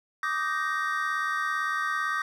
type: chord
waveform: triangle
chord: Eb major seventh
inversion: third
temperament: just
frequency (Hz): 1166.7 / 1244.5 / 1555.6 / 1866.8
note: D6 / Eb6 / G6 / Bb6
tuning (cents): -12 / 0 / -14 / +2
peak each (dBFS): -30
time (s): 0.23-2.22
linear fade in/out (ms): 2
effects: none